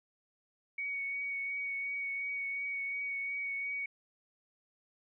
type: tone with vibrato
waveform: sine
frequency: 2238 Hz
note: C#7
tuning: 16 cents sharp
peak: -34 dBFS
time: 0.78-3.86 s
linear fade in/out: 5 ms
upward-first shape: triangle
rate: 2.8 Hz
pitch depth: 18 cents each way
effects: none